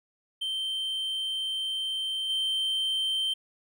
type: tone with level steps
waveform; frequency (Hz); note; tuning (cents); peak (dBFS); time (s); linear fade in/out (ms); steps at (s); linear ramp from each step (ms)
triangle; 3121; G7; -8; -27 / -24; 0.41-3.34; 10; 2.29; 10
effects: none